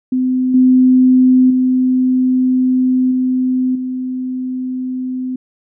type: tone with level steps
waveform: sine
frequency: 255.7 Hz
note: C4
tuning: 40 cents flat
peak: -12 / -6 / -10 / -12 / -18 dBFS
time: 0.12-5.36 s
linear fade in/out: 5 ms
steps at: 0.54 / 1.5 / 3.11 / 3.75 s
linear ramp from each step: 5 ms
effects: none